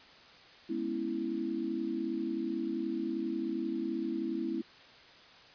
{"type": "chord", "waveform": "sine", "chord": "C# minor seventh", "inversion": "second", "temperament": "equal with one note detuned", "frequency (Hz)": [210.6, 246.9, 277.2, 329.6], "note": ["G#3", "B3", "C#4", "E4"], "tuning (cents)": [24, 0, 0, 0], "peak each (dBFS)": [-40, -38, -40, -34], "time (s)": [0.69, 4.62], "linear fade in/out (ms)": 10, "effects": ["white hiss -55 dBFS RMS until 5.54 s", "resampled to 11025 Hz"]}